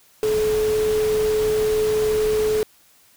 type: tone in noise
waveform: sine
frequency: 430 Hz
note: A4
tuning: 40 cents flat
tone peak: -17 dBFS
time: 0.23-2.63 s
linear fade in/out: 0 ms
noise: pink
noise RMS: -31 dBFS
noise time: 0.23-2.63 s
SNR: +11 dB
effects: white hiss -55 dBFS RMS until 3.16 s